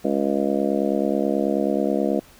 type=harmonic tone; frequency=69.3 Hz; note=C#2; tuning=in tune; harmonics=3 / 4 / 5 / 6 / 7 / 8 / 9 / 10; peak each=-25 / -25 / -26 / -35 / -26 / -32 / -27 / -33 dBFS; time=0.04-2.2 s; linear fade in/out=10 ms; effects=pink hiss -50 dBFS RMS until 2.39 s